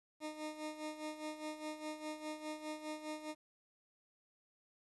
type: tone with tremolo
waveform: 20% pulse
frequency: 306.8 Hz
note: D#4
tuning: 24 cents flat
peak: -35 dBFS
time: 0.2-3.35 s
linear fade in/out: 50 ms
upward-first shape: sine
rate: 4.9 Hz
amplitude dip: 70%
effects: resampled to 24000 Hz + 12-bit